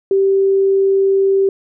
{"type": "tone", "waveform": "sine", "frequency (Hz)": 389.5, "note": "G4", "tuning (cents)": -11, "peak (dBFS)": -10, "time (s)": [0.11, 1.49], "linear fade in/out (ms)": 2, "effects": []}